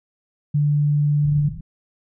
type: tone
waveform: sine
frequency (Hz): 146.83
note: D3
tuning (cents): 0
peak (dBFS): -15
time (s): 0.54-1.49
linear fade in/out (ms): 10
type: low-pass noise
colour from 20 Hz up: white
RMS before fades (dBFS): -32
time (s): 1.23-1.61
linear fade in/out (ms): 5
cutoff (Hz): 180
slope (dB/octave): 96
effects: none